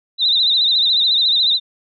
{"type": "tone with vibrato", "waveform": "sine", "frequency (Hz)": 3827, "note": "A#7", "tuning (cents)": 45, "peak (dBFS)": -12, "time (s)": [0.18, 1.6], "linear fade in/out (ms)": 50, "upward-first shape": "sine", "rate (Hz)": 14, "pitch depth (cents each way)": 100, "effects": []}